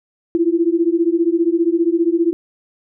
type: beating tone pair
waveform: sine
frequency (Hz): 329.6 / 344.6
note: E4 / F4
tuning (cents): 0 / -23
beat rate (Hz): 15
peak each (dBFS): -16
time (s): 0.35-2.33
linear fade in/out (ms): 0
effects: none